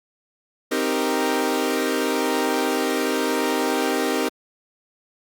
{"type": "chord", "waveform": "sawtooth", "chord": "C minor seventh", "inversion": "none", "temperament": "equal", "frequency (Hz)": [261.6, 311.1, 392, 466.2], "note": ["C4", "Eb4", "G4", "Bb4"], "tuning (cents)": [0, 0, 0, 0], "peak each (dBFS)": -22, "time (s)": [0.71, 4.29], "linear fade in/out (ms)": 10, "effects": ["Opus 48 kbps"]}